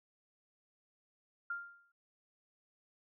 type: tone with exponential decay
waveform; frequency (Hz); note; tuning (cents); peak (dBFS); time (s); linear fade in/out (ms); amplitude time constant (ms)
sine; 1396.9; F6; 0; -34; 1.5-1.92; 5; 90
effects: none